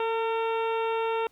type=harmonic tone with a mistuned harmonic; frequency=454.8 Hz; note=A#4; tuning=43 cents flat; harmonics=1 / 2 / 3 / 4 / 5 / 6 / 7 / 8; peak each=-27 / -30 / -36 / -46 / -43 / -39 / -49 / -47 dBFS; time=0-1.27 s; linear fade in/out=2 ms; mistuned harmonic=1; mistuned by=-20 cents; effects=pink hiss -64 dBFS RMS until 1.31 s